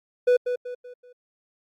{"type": "tone with echo", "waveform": "triangle", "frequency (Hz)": 493.9, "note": "B4", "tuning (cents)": 0, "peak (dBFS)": -13, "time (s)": [0.27, 0.37], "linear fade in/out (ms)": 10, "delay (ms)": 190, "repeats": 4, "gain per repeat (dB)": -8, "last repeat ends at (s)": 1.13, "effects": ["Opus 48 kbps"]}